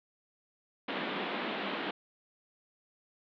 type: band-pass noise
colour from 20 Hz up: pink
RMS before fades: -36 dBFS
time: 0.88-1.91 s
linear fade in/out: 5 ms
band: 190 to 3700 Hz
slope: 48 dB/octave
effects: none